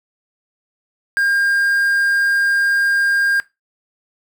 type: tone with quantisation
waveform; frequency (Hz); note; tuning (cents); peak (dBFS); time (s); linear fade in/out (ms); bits
triangle; 1607; G6; +43; -12; 1.17-3.4; 0; 6
effects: noise-tail reverb RT60 0.2 s tail -18 dB re dry